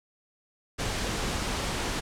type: noise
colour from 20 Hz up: pink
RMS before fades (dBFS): -30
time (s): 0.78-2.01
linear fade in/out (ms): 20
effects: low-pass 8000 Hz 12 dB/octave